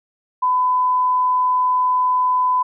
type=tone; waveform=sine; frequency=1005 Hz; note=B5; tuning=30 cents sharp; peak=-14 dBFS; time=0.42-2.63 s; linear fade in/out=10 ms; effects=none